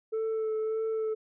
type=tone with vibrato; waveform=sine; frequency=440 Hz; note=A4; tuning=in tune; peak=-25 dBFS; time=0.12-1.15 s; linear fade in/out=20 ms; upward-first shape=sine; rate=1.7 Hz; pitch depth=16 cents each way; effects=tanh soft clip ceiling -27 dBFS